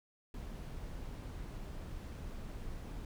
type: noise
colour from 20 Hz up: brown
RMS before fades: -44 dBFS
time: 0.34-3.05 s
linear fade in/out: 2 ms
effects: none